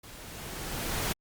pink noise with level ramp, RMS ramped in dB -48 to -29 dBFS, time 0.03-1.13 s, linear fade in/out 10 ms, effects Opus 48 kbps

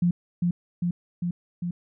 sine tone with echo, 174.61 Hz, F3, in tune, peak -18 dBFS, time 0.02-0.11 s, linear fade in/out 5 ms, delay 400 ms, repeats 4, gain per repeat -2 dB, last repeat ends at 1.71 s, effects none

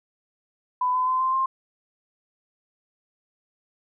sine tone with pitch steps, 1000 / 1014 / 1028.1 / 1042.5 / 1057 Hz, B5 / B5 / C6 / C6 / C6, +21 / +45 / -31 / -7 / +17 cents, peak -20 dBFS, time 0.81-1.46 s, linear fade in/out 5 ms, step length 130 ms, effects none

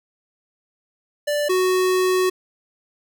square tone pair in turn, 587.3 / 370 Hz, D5 / F#4, 0 / 0 cents, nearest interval minor sixth, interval 800 cents, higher first, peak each -20 / -17 dBFS, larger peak second, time 1.27-1.49 / 1.49-2.3 s, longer second, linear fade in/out 10 ms, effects none

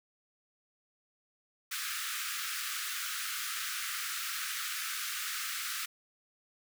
pink high-pass noise, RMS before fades -37 dBFS, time 1.71-5.86 s, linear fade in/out 10 ms, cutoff 1200 Hz, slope 96 dB/octave, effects none

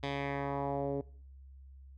10% pulse tone with low-pass filter sweep, 140.1 Hz, C#3, 19 cents sharp, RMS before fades -35 dBFS, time 0.03-1.01 s, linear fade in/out 2 ms, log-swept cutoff 3700 to 420 Hz, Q 1.9, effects noise-tail reverb RT60 0.5 s tail -20 dB re dry + added 67 Hz sine -50 dBFS peak until 1.97 s

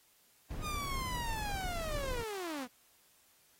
brown noise, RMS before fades -40 dBFS, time 0.5-2.24 s, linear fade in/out 10 ms
sawtooth linear sweep, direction down, 1244.5 to 235 Hz, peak -34 dBFS, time 0.61-2.68 s, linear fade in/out 50 ms
effects white hiss -67 dBFS RMS until 3.59 s + AAC 48 kbps

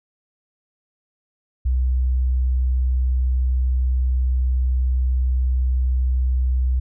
sine tone, 63.4 Hz, B1, 46 cents sharp, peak -16 dBFS, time 1.65-6.8 s, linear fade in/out 10 ms, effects none

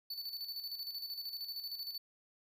square tone with tremolo, 4488 Hz, C#8, 21 cents sharp, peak -39 dBFS, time 0.1-1.98 s, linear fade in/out 5 ms, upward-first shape square, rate 13 Hz, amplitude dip 55%, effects none

